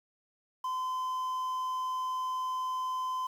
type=tone with quantisation; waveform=triangle; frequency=1024 Hz; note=C6; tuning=38 cents flat; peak=-29 dBFS; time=0.64-3.27 s; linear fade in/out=5 ms; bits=9; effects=none